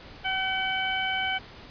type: harmonic tone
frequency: 760 Hz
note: F#5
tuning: 46 cents sharp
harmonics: 1 / 2 / 3 / 4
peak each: -31 / -31 / -31 / -31 dBFS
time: 0.24-1.39 s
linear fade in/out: 20 ms
effects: pink hiss -46 dBFS RMS until 1.7 s + resampled to 11025 Hz